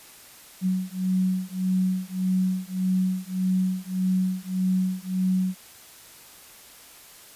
sine beating tone pair, 185 / 186.7 Hz, F#3 / F#3, 0 / +16 cents, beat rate 1.7 Hz, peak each -25 dBFS, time 0.61-5.55 s, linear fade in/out 50 ms, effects white hiss -48 dBFS RMS until 7.35 s + resampled to 32000 Hz

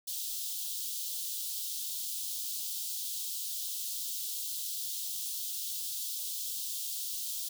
white high-pass noise, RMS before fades -37 dBFS, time 0.07-7.49 s, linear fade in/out 10 ms, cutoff 3200 Hz, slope 48 dB/octave, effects none

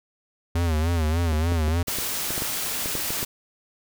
square tone with vibrato, 81.4 Hz, E2, 21 cents flat, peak -21 dBFS, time 0.55-1.83 s, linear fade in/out 5 ms, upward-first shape sine, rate 3.4 Hz, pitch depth 110 cents each way
clicks, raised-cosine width 2 ms, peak -18 dBFS, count 12, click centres 1.325 / 1.521 / 1.681 / 1.883 / 1.986 / 2.306 / 2.379 / 2.421 / 2.859 / 2.953 / 3.105 / 3.229 s
white noise, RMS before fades -28 dBFS, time 1.87-3.25 s, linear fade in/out 10 ms
effects none

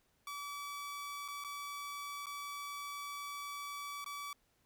sawtooth tone with dropouts, 1148 Hz, D6, 40 cents flat, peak -38 dBFS, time 0.27-4.33 s, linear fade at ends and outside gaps 2 ms, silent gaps 1.28-1.284 / 1.44-1.446 / 2.259-2.267 / 4.044-4.061 s, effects pink hiss -75 dBFS RMS until 4.65 s

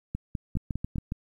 two click trains, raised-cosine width 5 ms, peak -18 / -18 dBFS, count 5 / 5, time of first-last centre 0.15-0.958 / 0.57-1.121 s, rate 4.95 / 7.26 Hz, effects 10-bit

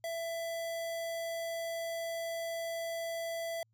square tone, 666 Hz, E5, 18 cents sharp, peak -36 dBFS, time 0.04-3.63 s, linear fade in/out 2 ms, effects added 112 Hz sine -70 dBFS peak until 3.73 s

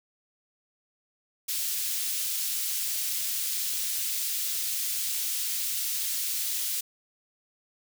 white high-pass noise, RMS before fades -30 dBFS, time 1.48-6.81 s, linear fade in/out 10 ms, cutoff 3200 Hz, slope 12 dB/octave, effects none

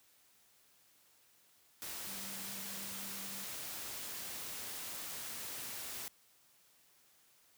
sine tone in noise, 196 Hz, G3, in tune, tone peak -53 dBFS, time 2.07-3.44 s, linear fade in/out 0 ms, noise white, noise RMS -44 dBFS, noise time 1.82-6.08 s, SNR -12 dB, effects white hiss -68 dBFS RMS until 7.57 s + high-pass 60 Hz 12 dB/octave

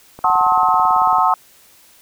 click train, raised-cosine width 1 ms, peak -20 dBFS, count 19, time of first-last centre 0.19-1.184 s, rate 18.1 Hz
sine chord, F# diminished seventh, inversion none, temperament just, 740 / 888 / 1065.6 / 1278.7 Hz, F#5 / A5 / C6 / Eb6, 0 / +16 / +31 / +47 cents, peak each -17 dBFS, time 0.24-1.34 s, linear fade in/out 2 ms
effects white hiss -49 dBFS RMS until 2.01 s

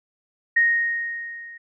sine tone with level ramp, 1864.7 Hz, A#6, in tune, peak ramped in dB -13 to -38 dBFS, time 0.56-1.58 s, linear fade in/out 10 ms, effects none

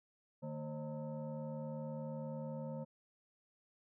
sine tone with frequency modulation, 151.9 Hz, D#3, 41 cents flat, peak -40 dBFS, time 0.42-2.85 s, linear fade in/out 20 ms, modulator 379 Hz, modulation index 1.3, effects none

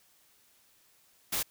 white noise, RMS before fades -31 dBFS, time 1.32-1.43 s, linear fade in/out 10 ms, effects white hiss -65 dBFS RMS until 1.5 s

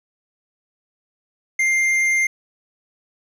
sine tone with tanh clipping, 2103 Hz, C7, 8 cents sharp, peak -17 dBFS, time 1.59-2.27 s, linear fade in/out 5 ms, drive 9 dB, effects none

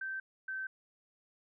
sine tone pair in turn, 1554 / 1545 Hz, G6 / G6, -16 / -26 cents, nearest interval unison, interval 10 cents, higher first, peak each -36 / -36 dBFS, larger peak neither, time 0.01-0.2 / 0.48-0.67 s, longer neither, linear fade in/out 5 ms, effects none

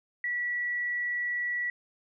sine tone, 1944 Hz, B6, 28 cents flat, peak -28 dBFS, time 0.24-1.7 s, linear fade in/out 2 ms, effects none

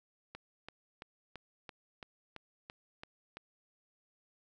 click train, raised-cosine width 0.3 ms, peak -29 dBFS, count 10, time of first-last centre 0.35-3.37 s, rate 2.98 Hz, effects none

